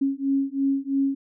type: beating tone pair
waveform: sine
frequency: 272.5 / 275.5 Hz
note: C#4 / C#4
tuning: -29 / -11 cents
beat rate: 3 Hz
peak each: -24 dBFS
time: 0.01-1.15 s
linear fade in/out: 10 ms
effects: none